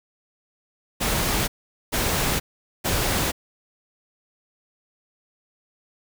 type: noise bursts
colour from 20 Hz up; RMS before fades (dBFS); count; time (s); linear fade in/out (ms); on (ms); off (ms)
pink; -23; 3; 1-3.32; 20; 480; 440
effects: none